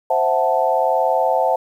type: chord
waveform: sine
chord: F# half-diminished seventh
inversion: second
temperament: equal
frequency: 523.3 / 659.3 / 740 / 880 Hz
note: C5 / E5 / F#5 / A5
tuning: 0 / 0 / 0 / 0 cents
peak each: -20 dBFS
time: 0.1-1.56 s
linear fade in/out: 5 ms
effects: 8-bit